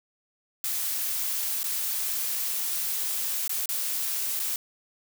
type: noise with dropouts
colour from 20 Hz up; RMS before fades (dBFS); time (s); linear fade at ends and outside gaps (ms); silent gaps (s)
blue; -29; 0.64-4.56; 1; 1.632-1.641 / 3.478-3.494 / 3.658-3.69 / 4.394-4.399
effects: none